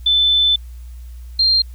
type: tone pair in turn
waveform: sine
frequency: 3520 / 4186 Hz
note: A7 / C8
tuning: 0 / 0 cents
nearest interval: minor third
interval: 300 cents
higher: second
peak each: -11 dBFS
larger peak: neither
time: 0.06-0.56 / 1.39-1.62 s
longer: first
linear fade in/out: 5 ms
effects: added 60 Hz sine -31 dBFS peak until 1.74 s + white hiss -54 dBFS RMS until 1.74 s